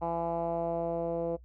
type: tone with low-pass filter sweep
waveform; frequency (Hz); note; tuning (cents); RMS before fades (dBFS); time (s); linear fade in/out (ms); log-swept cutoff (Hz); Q
10% pulse; 168.3; E3; +36; -32; 0.01-1.37; 20; 840 to 530; 3.3
effects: noise-tail reverb RT60 0.1 s tail -20 dB re dry + added 60 Hz sine -50 dBFS peak until 1.44 s